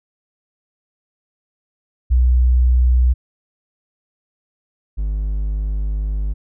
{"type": "tone pair in turn", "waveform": ["sine", "triangle"], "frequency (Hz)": [62, 51.16], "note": ["B1", "G#1"], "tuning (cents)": [7, -25], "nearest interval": "minor third", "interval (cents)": 332, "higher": "first", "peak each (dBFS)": [-10, -16], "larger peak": "first", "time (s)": [[2.1, 3.14], [4.97, 6.34]], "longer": "second", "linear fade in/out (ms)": 20, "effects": []}